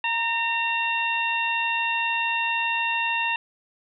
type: harmonic tone with a mistuned harmonic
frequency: 913 Hz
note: A#5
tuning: 36 cents flat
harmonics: 1 / 2 / 3 / 4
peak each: -27 / -29 / -25 / -35 dBFS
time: 0.04-3.36 s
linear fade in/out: 2 ms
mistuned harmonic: 1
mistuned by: +36 cents
effects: none